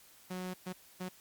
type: tone bursts at uneven times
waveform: sawtooth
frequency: 183.4 Hz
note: F#3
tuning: 15 cents flat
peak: -34 dBFS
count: 3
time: 0.3-0.54 / 0.66-0.73 / 1-1.09 s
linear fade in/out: 10 ms
effects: white hiss -60 dBFS RMS until 1.2 s + Opus 48 kbps